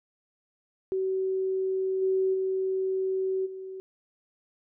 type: tone with level steps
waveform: sine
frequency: 379.4 Hz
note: F#4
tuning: 43 cents sharp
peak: -25 / -22 / -25 / -36 dBFS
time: 0.92-3.8 s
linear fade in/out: 0 ms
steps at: 2.01 / 2.33 / 3.45 s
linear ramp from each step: 20 ms
effects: none